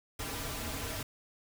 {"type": "noise with comb filter", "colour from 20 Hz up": "pink", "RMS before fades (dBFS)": -38, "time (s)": [0.19, 1.03], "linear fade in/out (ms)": 5, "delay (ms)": 5.5, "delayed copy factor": -0.75, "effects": []}